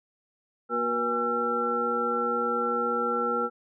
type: tone cluster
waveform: sine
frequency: 236.7 / 365.3 / 480.5 / 819 / 1351 Hz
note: A#3 / F#4 / B4 / G#5 / E6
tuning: +27 / -22 / -48 / -24 / +42 cents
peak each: -34 / -36 / -29 / -35 / -27 dBFS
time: 0.69-3.5 s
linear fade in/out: 50 ms
effects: none